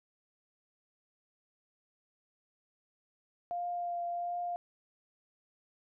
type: tone with vibrato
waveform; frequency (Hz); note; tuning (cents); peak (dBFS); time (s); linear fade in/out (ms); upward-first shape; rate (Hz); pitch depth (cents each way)
sine; 698.5; F5; 0; -33; 3.51-4.56; 0; triangle; 1.4; 15
effects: none